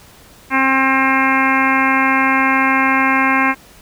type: harmonic tone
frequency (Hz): 266.3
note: C4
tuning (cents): +31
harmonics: 1 / 2 / 3 / 4 / 5 / 6 / 7 / 8 / 9 / 10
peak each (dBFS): -18 / -29 / -21 / -17 / -26 / -19 / -25 / -19 / -23 / -27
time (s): 0.5-3.55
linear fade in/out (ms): 50
effects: pink hiss -44 dBFS RMS until 3.81 s